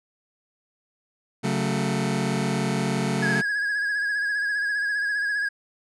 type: chord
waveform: sawtooth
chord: F# minor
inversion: second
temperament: just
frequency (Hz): 138.75 / 185 / 222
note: C#3 / F#3 / A3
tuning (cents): +2 / 0 / +16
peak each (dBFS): -23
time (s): 1.43-3.42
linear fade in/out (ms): 20
type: tone with vibrato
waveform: triangle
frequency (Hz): 1658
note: G#6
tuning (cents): -3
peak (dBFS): -21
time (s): 3.22-5.49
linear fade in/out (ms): 10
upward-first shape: sine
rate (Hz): 15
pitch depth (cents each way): 45
effects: resampled to 24000 Hz